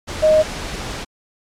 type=tone in noise; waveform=sine; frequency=622.3 Hz; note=D#5; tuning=in tune; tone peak=-9 dBFS; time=0.22-0.43 s; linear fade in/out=20 ms; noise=pink; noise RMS=-27 dBFS; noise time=0.07-1.05 s; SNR=+15 dB; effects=low-pass 7000 Hz 12 dB/octave + MP3 96 kbps